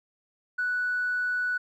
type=tone with tanh clipping; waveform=triangle; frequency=1480 Hz; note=F#6; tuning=in tune; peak=-25 dBFS; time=0.58-1.58 s; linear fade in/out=10 ms; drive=4 dB; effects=none